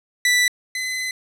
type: tone pair in turn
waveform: sawtooth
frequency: 1975.5 / 2028 Hz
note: B6 / B6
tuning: 0 / +45 cents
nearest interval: unison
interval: 45 cents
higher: second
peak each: -11 / -20 dBFS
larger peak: first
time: 0.25-0.48 / 0.75-1.11 s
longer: second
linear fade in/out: 2 ms
effects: low-pass 11000 Hz 12 dB/octave